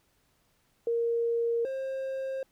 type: tone pair in turn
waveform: sine / triangle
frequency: 466.2 / 532.6 Hz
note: A#4 / C5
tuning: 0 / +31 cents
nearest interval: major second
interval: 231 cents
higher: second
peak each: -25 / -29 dBFS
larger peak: first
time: 0.87-1.65 / 1.65-2.43 s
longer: neither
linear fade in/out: 2 ms
effects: pink hiss -70 dBFS RMS until 2.51 s